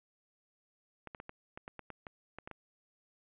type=clicks; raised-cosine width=0.5 ms; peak=-29 dBFS; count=12; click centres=1.073 / 1.148 / 1.201 / 1.294 / 1.575 / 1.679 / 1.793 / 1.903 / 2.068 / 2.386 / 2.475 / 2.513 s; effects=resampled to 8000 Hz + 11-bit